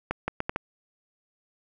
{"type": "accelerating click train", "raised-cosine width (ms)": 0.5, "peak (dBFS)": -12, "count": 5, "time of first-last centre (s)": [0.11, 0.561], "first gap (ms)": 170, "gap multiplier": 0.73, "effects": []}